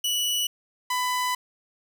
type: tone pair in turn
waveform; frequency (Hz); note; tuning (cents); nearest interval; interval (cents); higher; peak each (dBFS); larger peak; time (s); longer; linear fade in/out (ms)
sawtooth; 2948 / 999; F#7 / B5; -7 / +20; octave + perfect fifth; 1873; first; -20; neither; 0.04-0.47 / 0.9-1.35; second; 5
effects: none